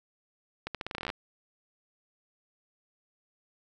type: accelerating click train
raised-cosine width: 0.3 ms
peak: -18 dBFS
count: 14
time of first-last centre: 0.67-1.101 s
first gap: 77 ms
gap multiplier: 0.84
effects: none